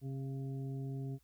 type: harmonic tone with a mistuned harmonic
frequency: 134.9 Hz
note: C#3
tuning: 47 cents flat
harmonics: 1 / 2 / 3 / 5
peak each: -38 / -46 / -50 / -59 dBFS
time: 0.01-1.19 s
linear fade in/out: 50 ms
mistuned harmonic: 5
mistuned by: +32 cents
effects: added 60 Hz sine -70 dBFS peak until 1.23 s + white hiss -75 dBFS RMS until 1.23 s